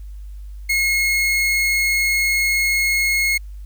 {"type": "tone", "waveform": "40% pulse", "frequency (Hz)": 2163, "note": "C#7", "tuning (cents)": -43, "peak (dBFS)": -15, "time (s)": [0.69, 3.38], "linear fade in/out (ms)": 10, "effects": ["added 50 Hz sine -31 dBFS peak until 3.65 s", "white hiss -60 dBFS RMS until 3.65 s"]}